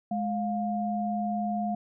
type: tone pair together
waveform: sine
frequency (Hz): 209.9 / 706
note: G#3 / F5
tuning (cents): +19 / +19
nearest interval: octave + major sixth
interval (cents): 2100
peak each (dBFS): -29 / -30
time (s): 0.11-1.75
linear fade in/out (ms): 5
effects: none